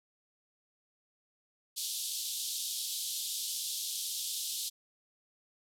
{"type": "band-pass noise", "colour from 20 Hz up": "pink", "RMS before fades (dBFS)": -37, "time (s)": [1.76, 4.7], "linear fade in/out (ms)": 20, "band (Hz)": [3300, 14000], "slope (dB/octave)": 48, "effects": []}